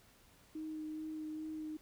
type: tone with vibrato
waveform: sine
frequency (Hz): 311.1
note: D#4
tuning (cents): 0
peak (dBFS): -40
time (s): 0.55-1.77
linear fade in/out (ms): 5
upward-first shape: sine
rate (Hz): 2.4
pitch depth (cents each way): 13
effects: pink hiss -65 dBFS RMS until 1.81 s